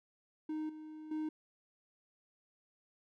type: tone with level steps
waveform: triangle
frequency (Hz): 310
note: D#4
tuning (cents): -6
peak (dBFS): -34 / -44 / -33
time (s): 0.49-1.29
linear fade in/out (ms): 5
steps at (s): 0.69 / 1.11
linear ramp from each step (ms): 5
effects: none